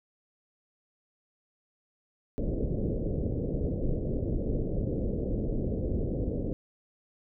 pink low-pass noise, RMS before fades -30 dBFS, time 2.38-6.53 s, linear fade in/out 0 ms, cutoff 550 Hz, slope 48 dB/octave, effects none

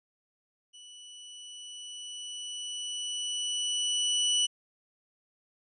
sawtooth tone with level ramp, 2960 Hz, F#7, in tune, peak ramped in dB -45 to -20 dBFS, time 0.73-4.47 s, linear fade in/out 20 ms, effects resampled to 24000 Hz

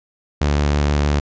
sawtooth tone with vibrato, 72.9 Hz, D2, 12 cents flat, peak -11 dBFS, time 0.41-1.2 s, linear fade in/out 5 ms, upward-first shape square, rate 6.3 Hz, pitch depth 9 cents each way, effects resampled to 16000 Hz

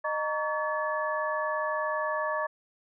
sine tone cluster, 615 / 927 / 1132 / 1723 Hz, D#5 / A#5 / C#6 / A6, -20 / -10 / +36 / -37 cents, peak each -31 / -35 / -32 / -34 dBFS, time 0.04-2.47 s, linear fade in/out 10 ms, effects none

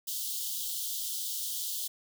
white high-pass noise, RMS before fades -35 dBFS, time 0.07-1.88 s, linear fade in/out 10 ms, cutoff 3000 Hz, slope 96 dB/octave, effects none

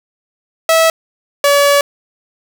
sawtooth tone pair in turn, 651 / 569.6 Hz, E5 / C#5, -22 / +47 cents, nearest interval major second, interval 231 cents, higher first, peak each -4 dBFS, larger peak neither, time 0.69-0.9 / 1.44-1.81 s, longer second, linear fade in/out 2 ms, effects none

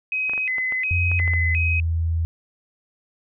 sine tone with vibrato, 2266 Hz, C#7, 37 cents sharp, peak -21 dBFS, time 0.12-1.8 s, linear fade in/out 2 ms, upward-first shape square, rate 1.4 Hz, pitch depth 190 cents each way
clicks, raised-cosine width 0.5 ms, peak -20 dBFS, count 9, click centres 0.296 / 0.335 / 0.378 / 0.583 / 0.723 / 1.116 / 1.199 / 1.278 / 1.336 s
sine tone with pitch glide, 87.31 to 82.41 Hz, F2 to E2, 0 to 0 cents, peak -19 dBFS, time 0.91-2.25 s, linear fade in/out 0 ms, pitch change -100 cents, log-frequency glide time 1.18-1.56 s
effects none

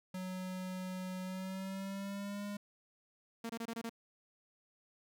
square tone with pitch glide, 185 to 204.1 Hz, F#3 to G#3, 0 to -30 cents, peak -40 dBFS, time 0.14-2.57 s, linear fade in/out 5 ms, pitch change +170 cents, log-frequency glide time 1.23-2.45 s
sawtooth tone bursts, 229.6 Hz, A#3, 26 cents flat, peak -35 dBFS, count 6, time 3.44-3.895 s, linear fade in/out 5 ms, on 55 ms, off 25 ms
effects none

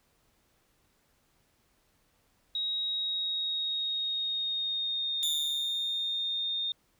sine tone with pitch glide, 3800 to 3658 Hz, A#7 to A#7, +33 to -33 cents, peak -29 dBFS, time 2.55-6.72 s, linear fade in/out 2 ms, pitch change -66 cents, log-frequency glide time 2.84-5.5 s
sawtooth tone with exponential decay, 3514 Hz, A7, 3 cents flat, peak -25 dBFS, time 5.23-6.43 s, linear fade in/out 0 ms, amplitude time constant 260 ms
effects pink hiss -70 dBFS RMS until 6.99 s

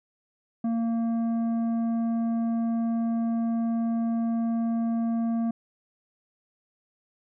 sine tone with tanh clipping, 229.7 Hz, A#3, 25 cents flat, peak -25 dBFS, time 0.64-5.51 s, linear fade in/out 5 ms, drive 8 dB, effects none

